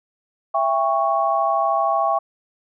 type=chord; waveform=sine; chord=C# diminished; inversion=first; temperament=just; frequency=665.2 / 798.3 / 1108.7 Hz; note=E5 / G5 / C#6; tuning=+16 / +31 / 0 cents; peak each=-21 dBFS; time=0.54-2.19 s; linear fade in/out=10 ms; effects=none